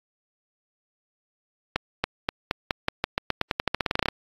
accelerating click train, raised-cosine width 0.3 ms, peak -6 dBFS, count 22, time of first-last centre 1.76-4.085 s, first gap 280 ms, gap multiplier 0.89, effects AAC 32 kbps

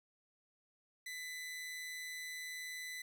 sawtooth tone with amplitude modulation, 2000 Hz, B6, 21 cents sharp, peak -38 dBFS, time 1.06-3.02 s, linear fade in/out 5 ms, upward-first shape sine, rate 161 Hz, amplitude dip 35%, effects none

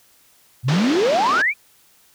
sine exponential sweep, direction up, 113.8 to 2489 Hz, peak -15 dBFS, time 0.63-1.54 s, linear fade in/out 50 ms
pink band-pass noise, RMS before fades -26 dBFS, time 0.68-1.42 s, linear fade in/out 5 ms, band 210 to 5500 Hz, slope 24 dB/octave
effects white hiss -55 dBFS RMS until 2.14 s

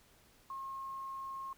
sine tone with quantisation, 1076 Hz, C6, 48 cents sharp, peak -40 dBFS, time 0.5-1.53 s, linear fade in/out 2 ms, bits 11, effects pink hiss -65 dBFS RMS until 1.57 s

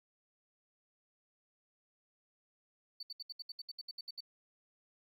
sine tone bursts, 4501 Hz, C#8, 26 cents sharp, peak -40 dBFS, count 13, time 3-4.206 s, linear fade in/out 5 ms, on 30 ms, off 68 ms, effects tanh soft clip ceiling -38 dBFS + 13-bit

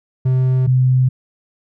triangle / sine tone pair in turn, 129.1 / 128.43 Hz, C3 / C3, -23 / -32 cents, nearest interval unison, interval 9 cents, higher first, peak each -10 dBFS, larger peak neither, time 0.25-0.67 / 0.67-1.09 s, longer neither, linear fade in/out 10 ms, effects none

